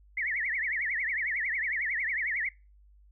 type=tone with vibrato; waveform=sine; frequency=1977 Hz; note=B6; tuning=1 cent sharp; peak=-28 dBFS; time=0.17-2.49 s; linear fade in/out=5 ms; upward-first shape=triangle; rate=11 Hz; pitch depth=260 cents each way; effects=noise-tail reverb RT60 0.3 s tail -24 dB re dry + added 50 Hz sine -55 dBFS peak until 3.11 s